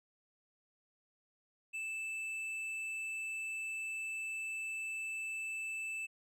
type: tone with hard clipping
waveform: triangle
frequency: 2637 Hz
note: E7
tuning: in tune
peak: -39 dBFS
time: 1.73-6.07 s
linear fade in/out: 20 ms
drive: 9 dB
effects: none